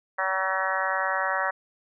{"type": "harmonic tone with a mistuned harmonic", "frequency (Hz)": 190, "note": "F#3", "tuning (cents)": 46, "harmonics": [3, 4, 5, 6, 7, 8, 9, 10], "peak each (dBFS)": [-32, -32, -32, -32, -32, -32, -32, -32], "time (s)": [0.18, 1.51], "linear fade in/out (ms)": 10, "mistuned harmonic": 6, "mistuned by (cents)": -19, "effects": []}